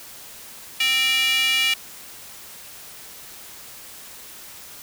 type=tone with high-pass filter; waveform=square; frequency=261.6 Hz; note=C4; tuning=in tune; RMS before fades=-20 dBFS; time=0.8-1.74 s; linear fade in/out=5 ms; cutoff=2600 Hz; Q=7.3; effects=white hiss -41 dBFS RMS until 4.82 s